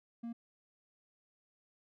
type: tone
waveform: triangle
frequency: 233.1 Hz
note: A#3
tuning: in tune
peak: -37 dBFS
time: 0.23-0.33 s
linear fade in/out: 10 ms
effects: none